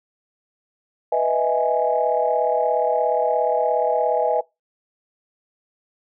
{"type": "chord", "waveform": "sine", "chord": "E major seventh", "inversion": "second", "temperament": "equal", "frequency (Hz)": [493.9, 622.3, 659.3, 830.6], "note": ["B4", "D#5", "E5", "G#5"], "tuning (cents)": [0, 0, 0, 0], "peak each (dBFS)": -22, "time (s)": [1.12, 4.41], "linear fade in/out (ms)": 5, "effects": ["noise-tail reverb RT60 0.2 s tail -22 dB re dry", "tanh soft clip ceiling -6 dBFS"]}